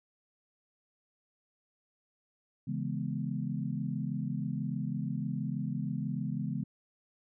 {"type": "chord", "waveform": "sine", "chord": "C# minor seventh", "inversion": "none", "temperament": "equal with one note detuned", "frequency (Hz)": [138.59, 164.81, 208.3, 246.9], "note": ["C#3", "E3", "G#3", "B3"], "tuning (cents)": [0, 0, 5, 0], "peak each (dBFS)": [-36, -37, -37, -39], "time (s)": [2.67, 6.64], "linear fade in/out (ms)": 10, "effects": []}